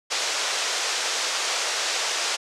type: band-pass noise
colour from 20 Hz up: white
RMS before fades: -26 dBFS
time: 0.1-2.37 s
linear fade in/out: 20 ms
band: 430 to 6900 Hz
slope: 24 dB/octave
effects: low-pass 11000 Hz 12 dB/octave